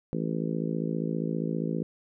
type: harmonic tone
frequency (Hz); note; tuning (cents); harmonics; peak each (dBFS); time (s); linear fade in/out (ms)
55; A1; 0; 3 / 4 / 5 / 6 / 7 / 8 / 9; -31 / -33 / -35 / -37 / -38 / -39 / -40; 0.13-1.83; 0
effects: none